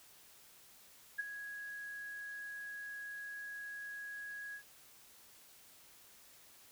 sine tone with ADSR envelope, 1661.2 Hz, G#6, in tune, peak -32 dBFS, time 1.18-4.63 s, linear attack 16 ms, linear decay 20 ms, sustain -11 dB, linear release 85 ms, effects white hiss -61 dBFS RMS until 6.71 s

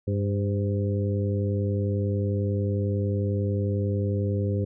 harmonic tone with a mistuned harmonic, 100 Hz, G2, 35 cents sharp, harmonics 1 / 2 / 3 / 4 / 5, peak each -24 / -31 / -35 / -33 / -34 dBFS, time 0.07-4.65 s, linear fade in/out 10 ms, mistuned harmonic 5, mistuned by +38 cents, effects none

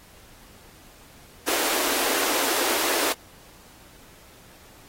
pink high-pass noise, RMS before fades -25 dBFS, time 1.47-3.13 s, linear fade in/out 10 ms, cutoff 280 Hz, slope 48 dB/octave, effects pink hiss -51 dBFS RMS until 4.88 s + AAC 48 kbps

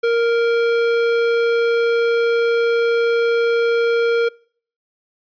sine tone with tanh clipping, 466.2 Hz, A#4, in tune, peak -16 dBFS, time 0.03-4.29 s, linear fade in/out 10 ms, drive 16 dB, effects noise-tail reverb RT60 0.5 s tail -25 dB re dry + resampled to 11025 Hz

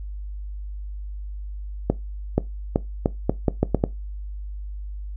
accelerating click train, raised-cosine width 2 ms, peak -4 dBFS, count 9, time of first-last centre 1.9-3.839 s, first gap 480 ms, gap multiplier 0.79, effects noise-tail reverb RT60 0.2 s tail -19 dB re dry + added 50 Hz sine -30 dBFS peak until 5.16 s

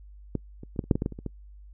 clicks, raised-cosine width 3 ms, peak -14 / -27 / -30 / -13 / -29 / -6 / -13 / -14 / -14 / -26 / -26 / -19 dBFS, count 12, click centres 0.353 / 0.634 / 0.762 / 0.792 / 0.84 / 0.912 / 0.955 / 1.021 / 1.061 / 1.123 / 1.189 / 1.263 s, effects noise-tail reverb RT60 0.1 s tail -26 dB re dry + added 50 Hz sine -45 dBFS peak until 1.73 s

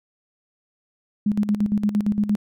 sine tone with tremolo, 207.7 Hz, G#3, in tune, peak -16 dBFS, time 1.26-2.36 s, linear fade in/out 5 ms, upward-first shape square, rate 8.7 Hz, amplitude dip 70%, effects none

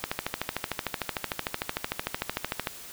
click train, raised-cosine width 0.3 ms, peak -11 dBFS, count 36, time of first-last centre 0.04-2.672 s, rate 13.3 Hz, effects white hiss -44 dBFS RMS until 2.92 s

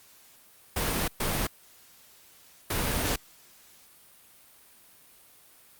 pink noise bursts at uneven times, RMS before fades -28 dBFS, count 3, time 0.76-1.08 / 1.2-1.47 / 2.7-3.16 s, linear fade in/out 5 ms, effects white hiss -56 dBFS RMS until 5.79 s + Opus 48 kbps

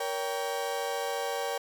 35% pulse chord, G diminished, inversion first, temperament just, 470.4 / 564.5 / 784 Hz, Bb4 / Db5 / G5, +16 / +31 / 0 cents, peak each -33 dBFS, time 0-1.58 s, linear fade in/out 5 ms, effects none

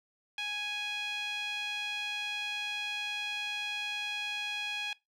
sawtooth tone with band-pass filter, 830.6 Hz, G#5, in tune, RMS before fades -36 dBFS, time 0.38-4.93 s, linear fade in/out 2 ms, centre 2900 Hz, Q 4.1, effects noise-tail reverb RT60 0.2 s tail -21 dB re dry

